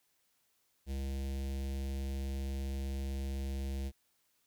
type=tone with notch filter; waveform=square; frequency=67.7 Hz; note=C#2; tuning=40 cents flat; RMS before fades=-37 dBFS; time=0.86-3.92 s; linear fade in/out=50 ms; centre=1200 Hz; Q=0.6; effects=white hiss -75 dBFS RMS until 4.46 s